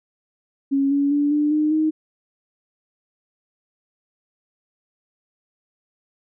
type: tone with pitch steps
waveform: sine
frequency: 275.5 / 282.4 / 289.5 / 296.8 / 304.3 / 311.9 Hz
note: C#4 / C#4 / D4 / D4 / D#4 / D#4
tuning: -11 / +32 / -25 / +18 / -38 / +4 cents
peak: -16 dBFS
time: 0.71-1.91 s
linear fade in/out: 20 ms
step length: 200 ms
effects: none